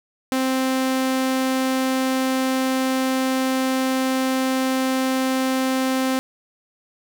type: tone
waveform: sawtooth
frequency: 261.6 Hz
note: C4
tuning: in tune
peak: -15 dBFS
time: 0.32-6.19 s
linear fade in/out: 0 ms
effects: none